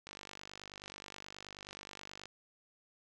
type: click train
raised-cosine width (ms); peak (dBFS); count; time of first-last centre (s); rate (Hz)
0.2; -29; 109; 0.07-2.256; 49.4
effects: none